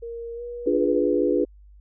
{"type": "tone with pitch glide", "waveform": "sine", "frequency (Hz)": [466.2, 480.4], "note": ["A#4", "B4"], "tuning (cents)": [0, -48], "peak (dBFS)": -31, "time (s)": [0.02, 1.01], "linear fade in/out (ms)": 10, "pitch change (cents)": 52, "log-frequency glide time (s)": [0.35, 0.42]}
{"type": "chord", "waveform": "sine", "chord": "D diminished seventh", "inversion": "none", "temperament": "equal", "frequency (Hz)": [293.7, 349.2, 415.3, 493.9], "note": ["D4", "F4", "Ab4", "Cb5"], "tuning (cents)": [0, 0, 0, 0], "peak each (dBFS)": -24, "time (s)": [0.66, 1.45], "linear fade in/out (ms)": 10}
{"effects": ["added 50 Hz sine -46 dBFS peak until 1.8 s"]}